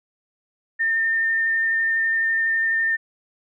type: tone with vibrato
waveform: sine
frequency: 1809 Hz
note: A6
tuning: 48 cents sharp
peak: -18 dBFS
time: 0.79-2.97 s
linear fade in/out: 20 ms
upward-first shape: sine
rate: 12 Hz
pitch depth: 11 cents each way
effects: none